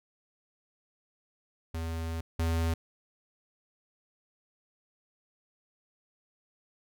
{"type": "tone pair in turn", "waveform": "square", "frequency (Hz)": [82, 82.38], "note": ["E2", "E2"], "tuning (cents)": [-9, -1], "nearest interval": "unison", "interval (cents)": 8, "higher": "second", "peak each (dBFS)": [-33, -27], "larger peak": "second", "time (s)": [[1.74, 2.21], [2.39, 2.74]], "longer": "first", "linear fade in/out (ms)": 5, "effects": []}